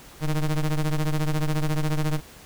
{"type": "ring-modulated tone", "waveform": "square", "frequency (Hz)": 77.78, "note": "D#2", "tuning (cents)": 0, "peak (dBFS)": -19, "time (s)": [0.2, 2.21], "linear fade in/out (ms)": 50, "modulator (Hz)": 70.7, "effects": ["pink hiss -47 dBFS RMS until 2.45 s"]}